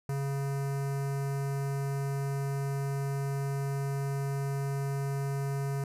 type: tone with notch filter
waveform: square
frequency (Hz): 138.59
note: C#3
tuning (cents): 0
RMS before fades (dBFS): -32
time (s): 0.09-5.84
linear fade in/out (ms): 2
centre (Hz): 3400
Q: 0.76
effects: resampled to 32000 Hz